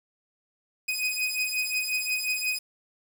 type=beating tone pair; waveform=sawtooth; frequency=2500 / 2505.6 Hz; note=D#7 / D#7; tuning=+8 / +11 cents; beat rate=5.6 Hz; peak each=-26 dBFS; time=0.88-2.59 s; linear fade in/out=10 ms; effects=8-bit